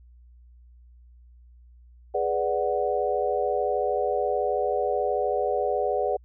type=chord; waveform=sine; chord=G# half-diminished seventh; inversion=none; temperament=equal; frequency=415.3 / 493.9 / 587.3 / 740 Hz; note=G#4 / B4 / D5 / F#5; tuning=0 / 0 / 0 / 0 cents; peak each=-28 dBFS; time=2.14-6.17 s; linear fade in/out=10 ms; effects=added 60 Hz sine -49 dBFS peak until 6.24 s